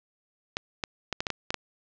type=clicks; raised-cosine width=0.2 ms; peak=-11 dBFS; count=8; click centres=0.569 / 0.838 / 1.127 / 1.205 / 1.268 / 1.303 / 1.505 / 1.543 s; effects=low-pass 6000 Hz 12 dB/octave